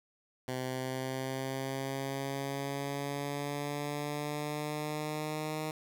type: linear sweep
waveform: 10% pulse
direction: up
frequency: 127.9 to 155.56 Hz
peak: -26 dBFS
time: 0.48-5.71 s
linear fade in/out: 2 ms
effects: none